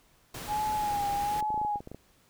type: noise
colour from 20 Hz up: pink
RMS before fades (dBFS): -40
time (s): 0.34-1.41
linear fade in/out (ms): 5
type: tone with vibrato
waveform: sine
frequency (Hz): 830.6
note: G#5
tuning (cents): 0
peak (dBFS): -27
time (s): 0.47-1.8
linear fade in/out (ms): 50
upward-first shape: sine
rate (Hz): 1.2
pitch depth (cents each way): 46
type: clicks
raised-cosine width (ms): 2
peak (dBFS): -28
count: 12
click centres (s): 1.364 / 1.426 / 1.504 / 1.543 / 1.577 / 1.615 / 1.649 / 1.758 / 1.805 / 1.874 / 1.916 / 1.946
effects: pink hiss -64 dBFS RMS until 2.29 s